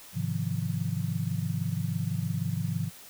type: chord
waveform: sine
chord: F minor seventh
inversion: first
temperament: just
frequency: 104.77 / 130.96 / 157.15 / 174.61 Hz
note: Ab2 / C3 / Eb3 / F3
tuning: +16 / +2 / +18 / 0 cents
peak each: -33 dBFS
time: 0.13-2.91 s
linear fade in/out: 50 ms
effects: white hiss -49 dBFS RMS until 3.09 s